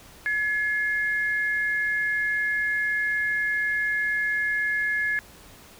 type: tone pair together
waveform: sine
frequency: 1700 / 2132 Hz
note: G#6 / C7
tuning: +40 / +32 cents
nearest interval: major third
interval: 392 cents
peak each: -23 / -30 dBFS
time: 0.26-5.19 s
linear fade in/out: 0 ms
effects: pink hiss -49 dBFS RMS until 5.79 s